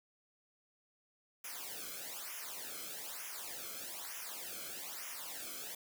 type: noise with flanger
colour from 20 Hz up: white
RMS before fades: -45 dBFS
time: 1.44-5.75 s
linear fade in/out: 5 ms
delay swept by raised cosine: 0.23 to 1.1 ms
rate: 1.1 Hz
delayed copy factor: -1
effects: none